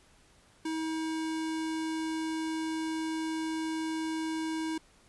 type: tone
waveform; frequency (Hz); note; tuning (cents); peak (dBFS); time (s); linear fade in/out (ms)
square; 319.2; D#4; +44; -32; 0.65-4.78; 5
effects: pink hiss -62 dBFS RMS until 5.08 s + resampled to 24000 Hz